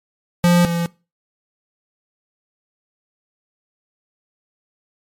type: tone pair in turn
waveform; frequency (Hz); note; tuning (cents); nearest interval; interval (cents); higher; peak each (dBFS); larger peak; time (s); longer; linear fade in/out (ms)
square; 174.61 / 170.42; F3 / F3; 0 / -42; unison; 42; first; -11 / -19; first; 0.44-0.65 / 0.65-0.86; neither; 0
effects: noise-tail reverb RT60 0.3 s tail -22 dB re dry + MP3 64 kbps